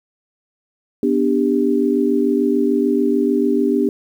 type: chord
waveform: sine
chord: G major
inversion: first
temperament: equal with one note detuned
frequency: 246.9 / 293.7 / 395.9 Hz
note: B3 / D4 / G4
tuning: 0 / 0 / +17 cents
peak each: -18 dBFS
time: 1.03-3.89 s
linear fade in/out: 2 ms
effects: 8-bit